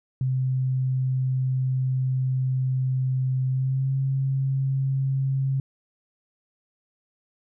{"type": "tone with pitch glide", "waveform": "sine", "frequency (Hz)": [130, 134.66], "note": ["C3", "C#3"], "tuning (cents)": [-11, -50], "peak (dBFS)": -21, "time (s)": [0.21, 5.6], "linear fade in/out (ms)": 2, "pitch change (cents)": 61, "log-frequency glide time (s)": [3.49, 3.94], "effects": []}